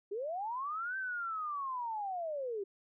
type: linear two-way sweep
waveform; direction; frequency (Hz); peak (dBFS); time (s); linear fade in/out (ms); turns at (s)
sine; up then down; 379.9 to 1568 to 379.9; -35; 0.11-2.64; 10; 0.97
effects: none